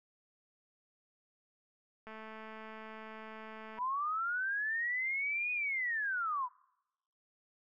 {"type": "click train", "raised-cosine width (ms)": 0.5, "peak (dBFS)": -34, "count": 377, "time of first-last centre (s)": [2.07, 3.787], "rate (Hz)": 219}
{"type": "linear two-way sweep", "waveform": "sine", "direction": "up then down", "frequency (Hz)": [954, 2489, 954], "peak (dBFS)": -32, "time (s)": [3.77, 6.49], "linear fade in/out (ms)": 50, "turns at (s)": 5.52}
{"effects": ["noise-tail reverb RT60 0.9 s tail -25 dB re dry"]}